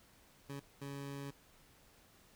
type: tone bursts at uneven times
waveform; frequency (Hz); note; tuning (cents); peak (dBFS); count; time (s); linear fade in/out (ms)
20% pulse; 140; C#3; +18; -38; 2; 0.49-0.6 / 0.81-1.31; 10
effects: pink hiss -65 dBFS RMS until 2.35 s